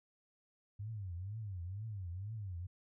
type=tone with vibrato; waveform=sine; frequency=98 Hz; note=G2; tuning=in tune; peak=-40 dBFS; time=0.79-2.67 s; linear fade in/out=10 ms; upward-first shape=triangle; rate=2.1 Hz; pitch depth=270 cents each way; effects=none